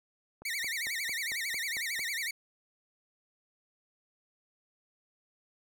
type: click train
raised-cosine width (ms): 1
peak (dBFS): -34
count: 8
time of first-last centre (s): 0.42-1.993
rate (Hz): 4.45
type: tone with vibrato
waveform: sawtooth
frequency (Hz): 2042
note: C7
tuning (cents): -43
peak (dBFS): -29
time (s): 0.45-2.31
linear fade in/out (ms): 5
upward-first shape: sine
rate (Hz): 11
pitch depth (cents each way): 220
effects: none